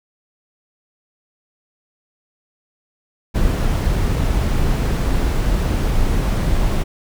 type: noise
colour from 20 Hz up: brown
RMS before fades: -17 dBFS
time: 3.34-6.84 s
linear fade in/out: 20 ms
effects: none